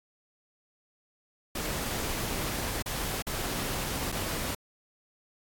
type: noise with dropouts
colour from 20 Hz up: pink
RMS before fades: -33 dBFS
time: 1.55-4.55 s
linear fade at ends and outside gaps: 5 ms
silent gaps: 2.824-2.859 / 3.223-3.267 / 4.119-4.123 s
effects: AAC 64 kbps